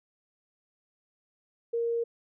sine tone, 466.2 Hz, A#4, in tune, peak -26 dBFS, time 1.73-2.04 s, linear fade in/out 10 ms, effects none

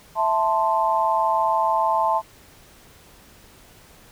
sine chord, A minor, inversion second, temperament equal, 659.3 / 880 / 1046.5 Hz, E5 / A5 / C6, 0 / 0 / 0 cents, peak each -24 / -20 / -23 dBFS, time 0.15-2.22 s, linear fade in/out 50 ms, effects pink hiss -50 dBFS RMS until 4.11 s

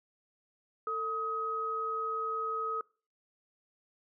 sine tone pair together, 447.2 / 1265 Hz, A4 / D#6, +28 / +28 cents, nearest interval octave + tritone, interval 1800 cents, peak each -38 / -32 dBFS, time 0.87-2.81 s, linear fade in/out 2 ms, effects noise-tail reverb RT60 0.4 s tail -24 dB re dry

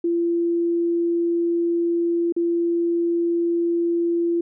sine tone with dropouts, 340.7 Hz, F4, 43 cents flat, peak -18 dBFS, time 0.04-4.41 s, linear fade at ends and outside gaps 5 ms, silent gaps 2.324-2.364 s, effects none

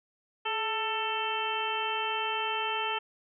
harmonic tone with a mistuned harmonic, 443.1 Hz, A4, 12 cents sharp, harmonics 1 / 2 / 3 / 4 / 5 / 6 / 7, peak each -38 / -33 / -36 / -41 / -43 / -35 / -36 dBFS, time 0.45-2.99 s, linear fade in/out 10 ms, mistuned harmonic 1, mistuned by -53 cents, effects none

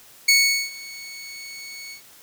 20% pulse tone with ADSR envelope, 2217 Hz, C#7, in tune, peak -7 dBFS, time 0.28-2.02 s, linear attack 8 ms, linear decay 410 ms, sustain -23 dB, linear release 100 ms, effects white hiss -49 dBFS RMS until 2.22 s

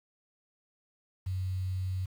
sine tone with quantisation, 93.2 Hz, F#2, 13 cents sharp, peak -30 dBFS, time 1.26-2.06 s, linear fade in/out 10 ms, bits 9, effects none

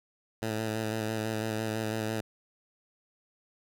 10% pulse tone with vibrato, 110 Hz, A2, in tune, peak -22 dBFS, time 0.42-2.21 s, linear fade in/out 5 ms, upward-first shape square, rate 6 Hz, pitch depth 23 cents each way, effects none

